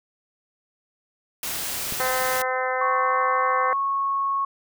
white noise, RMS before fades -29 dBFS, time 1.43-2.42 s, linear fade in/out 2 ms
click, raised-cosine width 3 ms, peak -22 dBFS, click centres 1.924 s
harmonic tone, 256.9 Hz, C4, 32 cents flat, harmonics 2 / 3 / 4 / 5 / 6 / 7 / 8, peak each -27 / -29 / -30 / -31 / -32 / -32 / -33 dBFS, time 2-3.73 s, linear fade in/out 0 ms
sine tone, 1100 Hz, C#6, 14 cents flat, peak -21 dBFS, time 2.81-4.45 s, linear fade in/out 5 ms
effects none

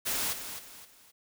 white noise with echo, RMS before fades -31 dBFS, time 0.05-0.34 s, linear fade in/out 20 ms, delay 260 ms, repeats 3, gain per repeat -9 dB, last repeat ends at 1.12 s, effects none

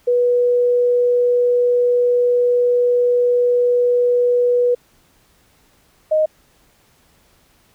sine tone pair in turn, 488.3 / 621.3 Hz, B4 / D#5, -20 / -3 cents, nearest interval major third, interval 417 cents, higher second, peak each -12 dBFS, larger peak neither, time 0.07-4.75 / 6.11-6.26 s, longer first, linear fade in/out 10 ms, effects pink hiss -56 dBFS RMS until 7.74 s

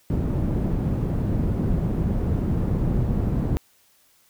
white low-pass noise, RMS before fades -23 dBFS, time 0.1-3.57 s, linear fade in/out 0 ms, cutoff 180 Hz, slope 12 dB/octave, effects white hiss -60 dBFS RMS until 4.29 s

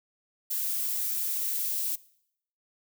violet noise with high-pass filter sweep, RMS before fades -30 dBFS, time 0.5-1.96 s, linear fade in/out 10 ms, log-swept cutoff 490 to 2600 Hz, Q 0.9, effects noise-tail reverb RT60 0.7 s tail -21 dB re dry

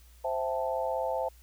sine chord, A minor seventh, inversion first, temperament equal, 523.3 / 659.3 / 784 / 880 Hz, C5 / E5 / G5 / A5, 0 / 0 / 0 / 0 cents, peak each -32 / -33 / -38 / -34 dBFS, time 0.24-1.29 s, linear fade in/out 10 ms, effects added 60 Hz sine -53 dBFS peak until 1.42 s + white hiss -62 dBFS RMS until 1.42 s

